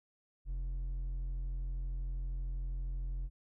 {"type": "tone with hard clipping", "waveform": "sine", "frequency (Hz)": 43.65, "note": "F1", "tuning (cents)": 0, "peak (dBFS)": -36, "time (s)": [0.45, 3.3], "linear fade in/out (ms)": 50, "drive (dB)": 4, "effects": []}